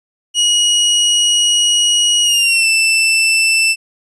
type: tone with pitch glide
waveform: sawtooth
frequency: 2900 to 2659 Hz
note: F#7 to E7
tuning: -35 to +14 cents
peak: -7 dBFS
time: 0.34-3.76 s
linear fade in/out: 50 ms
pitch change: -151 cents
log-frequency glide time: 2.23-2.67 s
effects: resampled to 24000 Hz